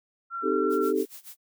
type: tone with vibrato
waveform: sine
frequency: 1361 Hz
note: F6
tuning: 45 cents flat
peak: -30 dBFS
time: 0.3-0.93 s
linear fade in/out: 50 ms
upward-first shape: triangle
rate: 5.1 Hz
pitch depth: 12 cents each way
type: chord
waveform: sine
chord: A half-diminished seventh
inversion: first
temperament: equal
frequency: 261.6 / 311.1 / 392 / 440 Hz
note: C4 / Eb4 / G4 / A4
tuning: 0 / 0 / 0 / 0 cents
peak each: -31 / -29 / -26 / -27 dBFS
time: 0.42-1.06 s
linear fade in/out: 50 ms
type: noise with tremolo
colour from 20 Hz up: blue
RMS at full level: -42 dBFS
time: 0.69-1.37 s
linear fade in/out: 50 ms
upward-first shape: sine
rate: 7 Hz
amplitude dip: 90%
effects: none